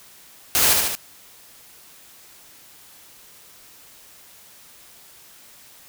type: noise with echo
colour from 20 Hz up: white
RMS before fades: -18 dBFS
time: 0.55-0.73 s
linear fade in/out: 0 ms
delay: 74 ms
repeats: 3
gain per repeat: -3 dB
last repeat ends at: 0.952 s
effects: white hiss -48 dBFS RMS until 5.88 s